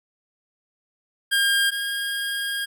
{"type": "tone pair in turn", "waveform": "25% pulse", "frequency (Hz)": [1609, 1623], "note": ["G6", "G#6"], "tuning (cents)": [45, -40], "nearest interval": "unison", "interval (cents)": 15, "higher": "second", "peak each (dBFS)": [-14, -21], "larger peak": "first", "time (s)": [[1.31, 1.71], [1.71, 2.66]], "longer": "second", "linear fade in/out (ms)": 20, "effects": []}